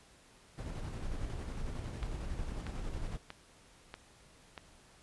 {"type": "noise with tremolo", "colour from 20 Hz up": "brown", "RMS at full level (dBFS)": -38, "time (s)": [0.57, 3.18], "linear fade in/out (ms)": 20, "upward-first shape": "square", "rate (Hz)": 11, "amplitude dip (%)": 30}
{"type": "click train", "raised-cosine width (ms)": 0.3, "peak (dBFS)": -27, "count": 5, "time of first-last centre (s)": [2.03, 4.578], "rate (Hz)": 1.57}
{"effects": ["pink hiss -61 dBFS RMS until 5.02 s", "resampled to 24000 Hz"]}